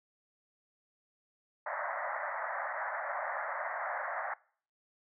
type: band-pass noise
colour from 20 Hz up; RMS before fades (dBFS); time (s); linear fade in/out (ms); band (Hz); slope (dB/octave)
pink; -37; 1.66-4.34; 5; 570 to 2000; 96
effects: noise-tail reverb RT60 0.5 s tail -23 dB re dry

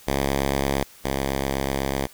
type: tone pair in turn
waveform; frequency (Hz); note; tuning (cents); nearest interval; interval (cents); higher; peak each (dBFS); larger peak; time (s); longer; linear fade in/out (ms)
5% pulse; 68.8 / 68.09; C#2 / C#2; -12 / -30; unison; 18; first; -10 / -12; first; 0.07-0.84 / 1.04-2.07; second; 10
effects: white hiss -49 dBFS RMS until 2.13 s

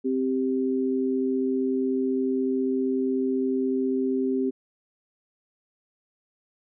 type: tone pair together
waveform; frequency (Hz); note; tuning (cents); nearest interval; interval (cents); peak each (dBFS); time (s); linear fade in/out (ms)
sine; 261.6 / 392; C4 / G4; 0 / 0; perfect fifth; 700; -24 / -26; 0.04-4.51; 20
effects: none

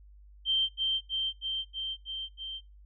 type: tone with echo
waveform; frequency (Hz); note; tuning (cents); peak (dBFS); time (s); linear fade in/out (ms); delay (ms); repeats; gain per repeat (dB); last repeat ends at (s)
sine; 3136; G7; 0; -24; 0.45-0.69; 50; 320; 6; -2; 2.61
effects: noise-tail reverb RT60 0.3 s tail -26 dB re dry + added 50 Hz sine -51 dBFS peak until 2.85 s

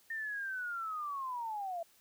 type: linear sweep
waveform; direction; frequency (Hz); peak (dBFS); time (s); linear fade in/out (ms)
sine; down; 1827 to 659.3; -36; 0.1-1.83; 5
effects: white hiss -66 dBFS RMS until 2 s

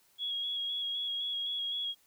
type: tone with vibrato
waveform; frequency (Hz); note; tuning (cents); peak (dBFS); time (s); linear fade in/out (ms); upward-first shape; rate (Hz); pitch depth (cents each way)
sine; 3322; G#7; 0; -32; 0.18-1.95; 50; square; 3.9; 18
effects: white hiss -67 dBFS RMS until 2.06 s

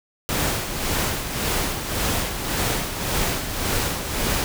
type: noise with tremolo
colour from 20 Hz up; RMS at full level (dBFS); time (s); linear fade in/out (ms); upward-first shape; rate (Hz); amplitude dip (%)
pink; -22; 0.29-4.44; 0; sine; 1.8; 55
effects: none

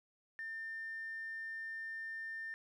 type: tone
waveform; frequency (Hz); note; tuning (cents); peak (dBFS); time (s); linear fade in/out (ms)
sine; 1800; A6; +39; -40; 0.39-2.54; 0
effects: tanh soft clip ceiling -36 dBFS + 12-bit

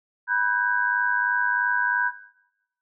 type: tone cluster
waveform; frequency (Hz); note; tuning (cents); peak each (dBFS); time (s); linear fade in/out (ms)
sine; 976 / 1514 / 1617; B5 / F#6 / G#6; -21 / +39 / -47; -28 / -23 / -24; 0.27-2.12; 50
effects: noise-tail reverb RT60 0.9 s tail -17 dB re dry

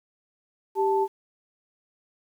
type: tone pair together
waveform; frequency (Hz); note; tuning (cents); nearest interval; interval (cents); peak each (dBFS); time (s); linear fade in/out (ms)
sine; 391.3 / 880; G4 / A5; -3 / 0; octave + major second; 1403; -22 / -24; 0.75-1.08; 50
effects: 9-bit

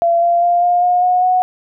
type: tone with pitch steps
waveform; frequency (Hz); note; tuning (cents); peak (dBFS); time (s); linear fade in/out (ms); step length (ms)
sine; 681 / 689.7 / 698.5 / 707.5 / 716.5 / 725.7 / 735; F5 / F5 / F5 / F5 / F5 / F#5 / F#5; -44 / -22 / 0 / +22 / +44 / -34 / -12; -10; 0.02-1.42; 0; 200
effects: none

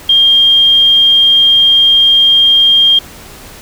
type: tone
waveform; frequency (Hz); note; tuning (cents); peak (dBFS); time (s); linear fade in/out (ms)
sine; 3210; G7; +40; -4; 0.09-2.99; 5
effects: pink hiss -33 dBFS RMS until 3.61 s

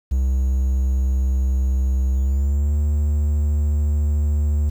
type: tone with pitch glide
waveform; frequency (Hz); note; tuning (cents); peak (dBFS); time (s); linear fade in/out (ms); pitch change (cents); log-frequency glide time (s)
triangle; 65.41 to 73.85; C2 to D2; 0 to +10; -14; 0.11-4.7; 10; +210; 2.14-2.76
effects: 8-bit

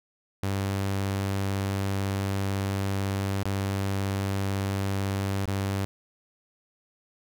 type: tone with dropouts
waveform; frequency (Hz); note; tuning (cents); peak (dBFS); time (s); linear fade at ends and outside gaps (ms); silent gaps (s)
sawtooth; 98; G2; 0; -22; 0.43-5.85; 0; 3.432-3.455 / 5.455-5.477
effects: none

